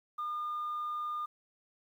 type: tone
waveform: sine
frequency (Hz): 1212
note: D#6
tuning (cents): -46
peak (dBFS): -32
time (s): 0.18-1.26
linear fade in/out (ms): 10
effects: tanh soft clip ceiling -31 dBFS + 11-bit